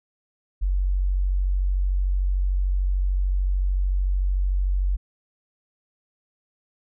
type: tone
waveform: sine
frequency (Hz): 46.73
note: F#1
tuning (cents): +18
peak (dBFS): -19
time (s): 0.61-4.97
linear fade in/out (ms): 20
effects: none